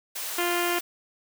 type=high-pass noise; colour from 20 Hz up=white; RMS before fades=-33 dBFS; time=0.15-0.81 s; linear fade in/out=10 ms; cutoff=510 Hz; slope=12 dB/octave
type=harmonic tone; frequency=349.2 Hz; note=F4; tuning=in tune; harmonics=1 / 2 / 3 / 4 / 5 / 6 / 7 / 8 / 9; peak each=-28 / -31 / -33 / -34 / -35 / -36 / -36 / -37 / -38 dBFS; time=0.38-0.79 s; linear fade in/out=5 ms
effects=none